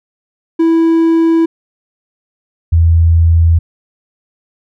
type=tone pair in turn; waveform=triangle / sine; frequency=328.7 / 83.03 Hz; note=E4 / E2; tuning=-5 / +13 cents; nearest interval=2 octaves; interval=2382 cents; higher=first; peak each=-5 dBFS; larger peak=neither; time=0.59-1.46 / 2.72-3.59 s; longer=neither; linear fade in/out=10 ms; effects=none